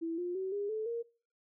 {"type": "tone with pitch steps", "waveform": "sine", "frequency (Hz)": [330, 353.7, 379.1, 406.3, 435.4, 466.7], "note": ["E4", "F4", "F#4", "G#4", "A4", "A#4"], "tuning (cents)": [2, 22, 42, -38, -18, 2], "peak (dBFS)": -33, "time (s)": [0.01, 1.03], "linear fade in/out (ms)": 20, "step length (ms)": 170, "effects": ["noise-tail reverb RT60 0.4 s tail -23 dB re dry"]}